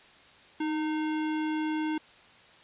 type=tone with sample-and-hold; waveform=sine; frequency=311.1 Hz; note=D#4; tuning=in tune; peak=-27 dBFS; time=0.6-1.98 s; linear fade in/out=5 ms; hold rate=1225 Hz; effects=white hiss -55 dBFS RMS until 2.63 s + resampled to 8000 Hz